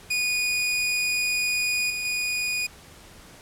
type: tone with level steps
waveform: sawtooth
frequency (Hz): 2464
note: D#7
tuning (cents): -17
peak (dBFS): -19 / -24 / -21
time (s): 0.1-2.67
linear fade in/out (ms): 10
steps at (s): 1.9 / 2.05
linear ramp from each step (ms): 2
effects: pink hiss -48 dBFS RMS until 3.41 s + low-pass 12000 Hz 12 dB/octave